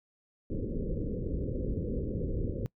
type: low-pass noise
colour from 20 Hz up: pink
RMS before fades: -33 dBFS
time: 0.5-2.66 s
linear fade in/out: 0 ms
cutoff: 540 Hz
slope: 96 dB/octave
effects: noise-tail reverb RT60 0.1 s tail -23 dB re dry